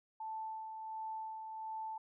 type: tone with tremolo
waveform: sine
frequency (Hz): 880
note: A5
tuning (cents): 0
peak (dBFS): -39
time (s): 0.2-1.98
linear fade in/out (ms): 5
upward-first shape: sine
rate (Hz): 1.4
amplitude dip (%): 40
effects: none